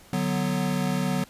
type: chord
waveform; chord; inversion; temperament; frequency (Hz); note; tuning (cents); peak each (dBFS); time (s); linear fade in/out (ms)
square; B minor; first; equal with one note detuned; 147.34 / 185 / 246.9; D3 / F#3 / B3; +6 / 0 / 0; -30 / -27 / -30; 0.13-1.24; 2
effects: pink hiss -52 dBFS RMS until 1.29 s + resampled to 32000 Hz